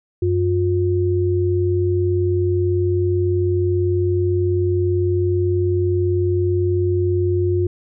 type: tone pair together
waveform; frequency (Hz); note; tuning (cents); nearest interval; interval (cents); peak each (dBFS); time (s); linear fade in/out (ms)
sine; 94.32 / 356.1; F#2 / F4; +34 / +34; octave + major seventh; 2300; -18; 0.22-7.67; 5
effects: none